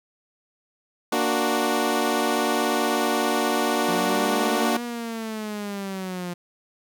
15% pulse chord, Bb augmented, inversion none, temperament equal, 233.1 / 293.7 / 370 Hz, Bb3 / D4 / F#4, 0 / 0 / 0 cents, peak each -19 dBFS, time 1.12-4.77 s, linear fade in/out 5 ms
sawtooth linear two-way sweep, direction up then down, 174.3 to 240.9 to 174.3 Hz, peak -25 dBFS, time 3.88-6.34 s, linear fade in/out 10 ms, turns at 4.83 s
effects none

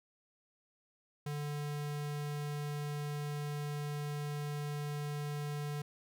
square tone, 146.83 Hz, D3, in tune, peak -37 dBFS, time 1.26-5.82 s, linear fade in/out 5 ms, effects none

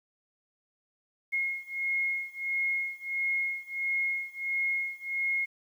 sine beating tone pair, 2155 / 2156.5 Hz, C#7 / C#7, -49 / -48 cents, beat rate 1.5 Hz, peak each -31 / -32 dBFS, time 1.32-5.46 s, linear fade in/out 20 ms, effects 10-bit

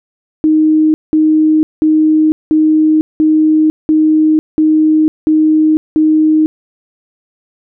sine tone bursts, 311.1 Hz, D#4, in tune, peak -6 dBFS, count 9, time 0.44-6.46 s, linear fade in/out 0 ms, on 500 ms, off 190 ms, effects none

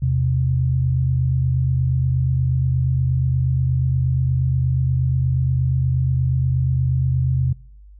sine tone pair together, 80.7 / 129.11 Hz, E2 / C3, -36 / -23 cents, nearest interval minor sixth, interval 813 cents, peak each -22 / -17 dBFS, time 0.02-7.53 s, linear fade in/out 5 ms, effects noise-tail reverb RT60 0.6 s tail -24 dB re dry + added 50 Hz sine -41 dBFS peak until 7.99 s

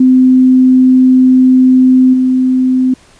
sine tone with level steps, 257 Hz, C4, 31 cents flat, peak -3 / -7 dBFS, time 0-2.94 s, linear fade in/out 5 ms, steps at 2.13 s, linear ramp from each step 10 ms, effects pink hiss -44 dBFS RMS until 3.19 s + resampled to 22050 Hz

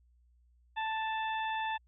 harmonic tone, 881 Hz, A5, 2 cents sharp, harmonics 1 / 2 / 3 / 4, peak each -33 / -39 / -43 / -45 dBFS, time 0.76-1.78 s, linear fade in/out 20 ms, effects added 60 Hz sine -63 dBFS peak until 1.87 s

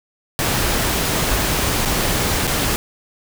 pink noise with dropouts, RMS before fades -19 dBFS, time 0.39-2.76 s, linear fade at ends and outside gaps 0 ms, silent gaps 1.851-1.857 / 2.47-2.476 s, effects none

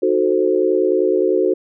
sine chord, D# diminished seventh, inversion none, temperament equal, 311.1 / 370 / 440 / 523.3 Hz, D#4 / F#4 / A4 / C5, 0 / 0 / 0 / 0 cents, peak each -22 / -16 / -19 / -21 dBFS, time 0.02-1.54 s, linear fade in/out 10 ms, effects none

